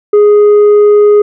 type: tone with tanh clipping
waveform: sine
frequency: 415.3 Hz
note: G#4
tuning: in tune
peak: -3 dBFS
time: 0.13-1.22 s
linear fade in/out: 5 ms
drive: 3 dB
effects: none